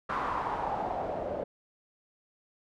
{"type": "noise with low-pass filter sweep", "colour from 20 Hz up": "white", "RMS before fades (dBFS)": -33, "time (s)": [0.09, 1.44], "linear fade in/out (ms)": 10, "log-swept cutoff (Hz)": [1200, 550], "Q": 4.1, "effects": []}